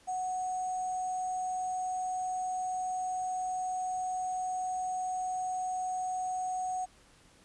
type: tone with sample-and-hold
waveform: sine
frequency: 740 Hz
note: F#5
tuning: in tune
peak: -31 dBFS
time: 0.07-6.86 s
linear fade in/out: 20 ms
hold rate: 7350 Hz
effects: pink hiss -61 dBFS RMS until 7.44 s + resampled to 24000 Hz